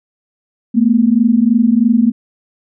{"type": "tone pair together", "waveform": "sine", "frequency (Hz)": [220, 243.1], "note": ["A3", "B3"], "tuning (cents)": [0, -27], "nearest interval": "major second", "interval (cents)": 173, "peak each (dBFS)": -11, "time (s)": [0.74, 2.12], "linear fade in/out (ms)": 20, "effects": []}